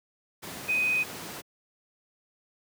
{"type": "tone in noise", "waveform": "sine", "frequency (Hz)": 2504, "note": "D#7", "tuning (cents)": 10, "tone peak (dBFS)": -23, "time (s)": [0.68, 1.04], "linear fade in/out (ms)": 20, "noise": "pink", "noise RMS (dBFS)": -39, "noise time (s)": [0.42, 1.42], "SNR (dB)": 13, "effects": ["high-pass 150 Hz 12 dB/octave"]}